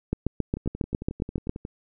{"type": "two click trains", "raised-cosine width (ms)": 3, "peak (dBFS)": [-21, -11], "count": [13, 11], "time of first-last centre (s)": [[0.57, 1.651], [0.13, 1.494]], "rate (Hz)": [11.1, 7.33], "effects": []}